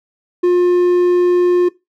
triangle tone, 355.6 Hz, F4, 31 cents sharp, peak -7 dBFS, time 0.43-1.69 s, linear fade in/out 10 ms, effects noise-tail reverb RT60 0.2 s tail -19 dB re dry

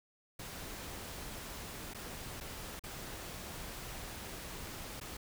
pink noise with dropouts, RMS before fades -45 dBFS, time 0.39-5.17 s, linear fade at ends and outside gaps 5 ms, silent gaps 1.937-1.946 / 2.403-2.408 / 2.795-2.837 / 5.001-5.011 s, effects none

